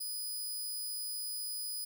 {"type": "tone", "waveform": "10% pulse", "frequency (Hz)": 4978, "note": "D#8", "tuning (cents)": 0, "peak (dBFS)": -30, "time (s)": [0, 1.85], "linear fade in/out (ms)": 10, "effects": []}